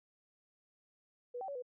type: tone with pitch steps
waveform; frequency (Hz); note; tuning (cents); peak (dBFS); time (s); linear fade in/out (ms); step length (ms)
sine; 488.7 / 770 / 563 / 495.9; B4 / G5 / C#5 / B4; -18 / -31 / +27 / +7; -39; 1.34-1.624; 10; 71
effects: none